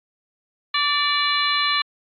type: harmonic tone with a mistuned harmonic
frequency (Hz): 580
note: D5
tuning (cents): -22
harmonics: 2 / 3 / 4 / 5 / 6 / 7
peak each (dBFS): -23 / -26 / -26 / -28 / -27 / -24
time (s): 0.74-1.82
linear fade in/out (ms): 5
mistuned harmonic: 3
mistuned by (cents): +35
effects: AAC 64 kbps